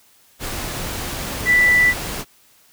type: tone in noise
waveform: sine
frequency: 1975.5 Hz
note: B6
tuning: in tune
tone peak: -11 dBFS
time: 1.45-1.94 s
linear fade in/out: 50 ms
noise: pink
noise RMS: -27 dBFS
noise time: 0.39-2.25 s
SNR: +13 dB
effects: white hiss -54 dBFS RMS until 2.72 s